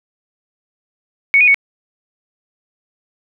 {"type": "tone with pitch steps", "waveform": "sine", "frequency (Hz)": [2224, 2465, 2223], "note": ["C#7", "D#7", "C#7"], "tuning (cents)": [5, -17, 4], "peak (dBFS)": -7, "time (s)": [1.34, 1.544], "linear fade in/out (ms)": 0, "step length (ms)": 68, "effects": []}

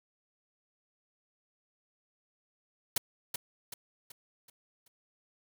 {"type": "noise with echo", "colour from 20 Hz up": "white", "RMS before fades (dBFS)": -28, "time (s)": [2.96, 2.98], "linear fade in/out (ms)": 5, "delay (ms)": 380, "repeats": 5, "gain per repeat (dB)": -7, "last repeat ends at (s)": 4.88, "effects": []}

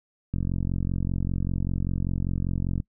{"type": "click train", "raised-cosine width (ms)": 5, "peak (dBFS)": -15, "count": 112, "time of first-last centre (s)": [0.34, 2.801], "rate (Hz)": 45.1, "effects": ["noise-tail reverb RT60 0.1 s tail -25 dB re dry"]}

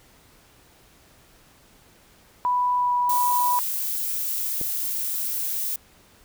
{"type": "tone with pitch glide", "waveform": "sine", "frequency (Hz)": [987.8, 979.3], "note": ["B5", "B5"], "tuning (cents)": [0, -15], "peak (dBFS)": -19, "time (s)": [2.45, 3.59], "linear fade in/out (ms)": 0, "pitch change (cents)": -15, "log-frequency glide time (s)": [2.76, 2.94]}
{"type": "noise", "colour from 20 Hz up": "violet", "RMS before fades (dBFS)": -27, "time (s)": [3.09, 5.76], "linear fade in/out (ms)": 5}
{"type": "click", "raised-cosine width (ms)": 2, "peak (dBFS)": -20, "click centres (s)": 4.613}
{"effects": ["pink hiss -55 dBFS RMS until 6.24 s"]}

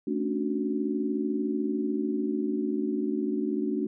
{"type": "chord", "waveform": "sine", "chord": "D major seventh", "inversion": "second", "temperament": "equal with one note detuned", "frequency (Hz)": [220, 273.5, 293.7, 370], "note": ["A3", "C#4", "D4", "F#4"], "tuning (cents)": [0, -23, 0, 0], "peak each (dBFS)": [-31, -33, -30, -32], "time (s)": [0.07, 3.87], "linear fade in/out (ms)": 5, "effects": []}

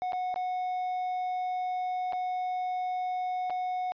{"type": "tone with dropouts", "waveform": "triangle", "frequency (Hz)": 733, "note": "F#5", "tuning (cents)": -16, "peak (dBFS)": -27, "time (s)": [0.02, 3.92], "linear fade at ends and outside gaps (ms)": 0, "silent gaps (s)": [[0.122, 0.132], [0.342, 0.36], [2.124, 2.132], [3.498, 3.504]], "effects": ["resampled to 11025 Hz"]}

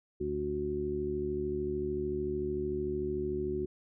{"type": "harmonic tone", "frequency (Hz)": 73.42, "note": "D2", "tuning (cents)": 0, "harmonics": [1, 2, 3, 4, 5], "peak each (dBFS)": [-41, -43, -41, -42, -32], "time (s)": [0.2, 3.66], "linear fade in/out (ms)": 10, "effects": []}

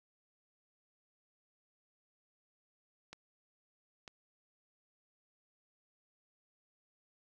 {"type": "clicks", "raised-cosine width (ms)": 0.2, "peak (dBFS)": -30, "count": 2, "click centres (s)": [3.13, 4.078], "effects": []}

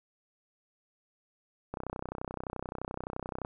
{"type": "click train", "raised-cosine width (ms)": 1, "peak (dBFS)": -22, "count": 55, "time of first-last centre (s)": [1.74, 3.449], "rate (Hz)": 31.6, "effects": []}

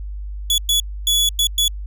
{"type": "tone bursts at uneven times", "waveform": "sawtooth", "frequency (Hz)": 3400, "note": "G#7", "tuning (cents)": 40, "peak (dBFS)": -11, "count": 5, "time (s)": [[0.5, 0.58], [0.69, 0.8], [1.07, 1.29], [1.39, 1.47], [1.58, 1.68]], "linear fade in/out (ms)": 2, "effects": ["added 50 Hz sine -26 dBFS peak until 1.86 s"]}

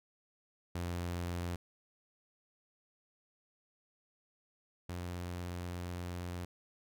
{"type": "tone pair in turn", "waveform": "sawtooth", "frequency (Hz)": [87.31, 88.38], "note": ["F2", "F2"], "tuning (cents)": [0, 21], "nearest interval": "unison", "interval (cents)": 21, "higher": "second", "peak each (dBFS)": [-32, -35], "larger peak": "first", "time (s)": [[0.75, 1.56], [4.89, 6.45]], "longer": "second", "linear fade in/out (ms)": 5, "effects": []}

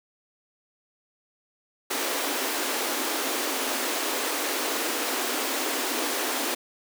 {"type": "high-pass noise", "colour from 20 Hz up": "pink", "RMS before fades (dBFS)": -28, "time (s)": [1.9, 6.55], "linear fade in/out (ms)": 10, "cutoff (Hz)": 250, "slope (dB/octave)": 96, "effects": []}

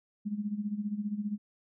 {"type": "tone with tremolo", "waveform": "sine", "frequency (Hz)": 207.7, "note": "G#3", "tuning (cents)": 0, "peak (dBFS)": -28, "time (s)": [0.25, 1.38], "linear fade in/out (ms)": 20, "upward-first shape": "sine", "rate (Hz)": 15, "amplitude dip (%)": 75, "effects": []}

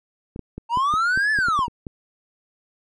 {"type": "clicks", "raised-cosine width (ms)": 3, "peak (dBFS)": -19, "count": 11, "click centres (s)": [0.361, 0.393, 0.58, 0.773, 0.939, 1.175, 1.388, 1.485, 1.591, 1.681, 1.868]}
{"type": "linear two-way sweep", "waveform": "triangle", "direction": "up then down", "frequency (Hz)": [900, 1760, 900], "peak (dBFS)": -16, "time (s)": [0.69, 1.68], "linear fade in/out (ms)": 50, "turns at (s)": 1.32}
{"effects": ["resampled to 24000 Hz"]}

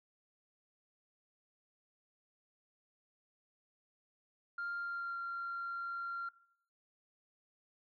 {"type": "tone with pitch glide", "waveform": "sine", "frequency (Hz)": [1396.9, 1380.9], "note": ["F6", "F6"], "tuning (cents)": [0, -20], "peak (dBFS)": -36, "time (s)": [4.58, 6.29], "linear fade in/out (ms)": 5, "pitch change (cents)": -20, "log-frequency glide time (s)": [4.78, 5.17], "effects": ["noise-tail reverb RT60 0.6 s tail -19 dB re dry", "tanh soft clip ceiling -34 dBFS"]}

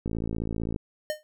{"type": "click train", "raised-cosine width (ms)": 3, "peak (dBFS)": -18, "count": 40, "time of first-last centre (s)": [0.06, 0.761], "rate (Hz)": 55.6}
{"type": "tone with exponential decay", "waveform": "square", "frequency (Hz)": 610, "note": "D#5", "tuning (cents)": -34, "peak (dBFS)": -24, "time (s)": [1.1, 1.23], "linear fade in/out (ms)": 0, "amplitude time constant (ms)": 27}
{"effects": []}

